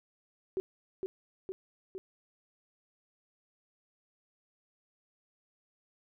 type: tone with echo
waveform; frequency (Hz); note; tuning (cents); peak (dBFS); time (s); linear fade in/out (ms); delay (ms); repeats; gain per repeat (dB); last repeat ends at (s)
sine; 378.9; F#4; +41; -29; 0.57-0.6; 0; 460; 3; -3; 1.98
effects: none